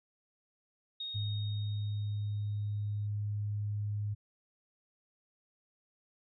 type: tone with exponential decay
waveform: sine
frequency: 3729 Hz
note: A#7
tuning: in tune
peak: -36 dBFS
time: 1-3.07 s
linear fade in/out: 5 ms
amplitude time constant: 450 ms
type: tone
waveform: sine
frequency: 103.83 Hz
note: G#2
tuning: in tune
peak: -32 dBFS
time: 1.14-4.15 s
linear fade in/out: 20 ms
effects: none